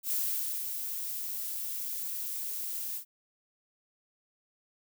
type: noise with ADSR envelope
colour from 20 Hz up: violet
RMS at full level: -30 dBFS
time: 0.03-3.05 s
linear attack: 77 ms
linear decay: 530 ms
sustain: -6 dB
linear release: 96 ms
effects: none